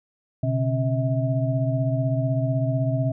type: tone cluster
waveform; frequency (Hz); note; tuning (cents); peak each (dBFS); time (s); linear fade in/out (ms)
sine; 126 / 141.9 / 270.7 / 643; B2 / C#3 / C#4 / E5; +35 / +41 / -41 / -43; -22 / -28 / -29 / -28; 0.43-3.12; 5
effects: none